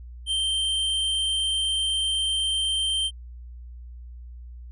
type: tone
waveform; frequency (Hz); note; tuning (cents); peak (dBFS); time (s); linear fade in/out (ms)
square; 3136; G7; 0; -23; 0.26-3.11; 50
effects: added 60 Hz sine -38 dBFS peak until 4.71 s + resampled to 24000 Hz